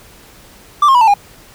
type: tone with pitch steps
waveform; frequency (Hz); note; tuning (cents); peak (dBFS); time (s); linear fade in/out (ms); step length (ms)
triangle; 1174.7 / 1071 / 976.5 / 890.3 / 811.7; D6 / C6 / B5 / A5 / G#5; 0 / +40 / -20 / +20 / -40; -4; 0.82-1.14; 5; 64
effects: pink hiss -42 dBFS RMS until 1.54 s